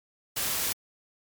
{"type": "noise", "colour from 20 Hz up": "white", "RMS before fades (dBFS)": -29, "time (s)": [0.36, 0.73], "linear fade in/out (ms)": 10, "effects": ["MP3 96 kbps"]}